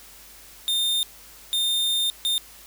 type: tone bursts at uneven times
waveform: 45% pulse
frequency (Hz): 3631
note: A#7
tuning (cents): -46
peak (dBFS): -21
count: 3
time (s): 0.68-1.03 / 1.53-2.1 / 2.25-2.38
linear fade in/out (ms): 0
effects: added 50 Hz sine -56 dBFS peak until 2.66 s + white hiss -47 dBFS RMS until 2.66 s